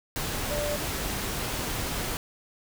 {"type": "tone in noise", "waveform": "sine", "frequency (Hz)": 589, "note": "D5", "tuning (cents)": 5, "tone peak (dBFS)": -29, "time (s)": [0.51, 0.76], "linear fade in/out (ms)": 0, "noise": "pink", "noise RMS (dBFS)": -31, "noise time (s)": [0.16, 2.17], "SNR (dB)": -1, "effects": []}